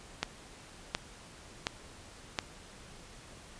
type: click train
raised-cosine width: 0.2 ms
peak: -12 dBFS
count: 4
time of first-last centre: 0.23-2.388 s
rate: 1.39 Hz
effects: pink hiss -52 dBFS RMS until 3.59 s + resampled to 22050 Hz